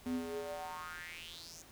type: tone with high-pass filter sweep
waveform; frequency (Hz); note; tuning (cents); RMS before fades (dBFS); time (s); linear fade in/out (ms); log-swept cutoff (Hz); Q
square; 83.2; E2; +17; -43; 0.06-1.62; 0; 210 to 6700; 5.2
effects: pink hiss -58 dBFS RMS until 1.71 s